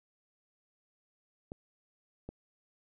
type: clicks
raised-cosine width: 2 ms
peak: -28 dBFS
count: 2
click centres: 1.519 / 2.29 s
effects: none